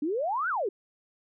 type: exponential two-way sweep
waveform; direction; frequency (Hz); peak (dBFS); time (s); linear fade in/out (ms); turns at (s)
sine; up then down; 279.4 to 1568 to 357.9; -26; 0.02-0.69; 5; 0.49
effects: none